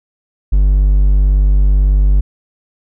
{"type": "tone", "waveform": "triangle", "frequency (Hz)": 49.09, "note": "G1", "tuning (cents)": 3, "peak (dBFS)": -5, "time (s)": [0.52, 2.21], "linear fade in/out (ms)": 10, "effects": []}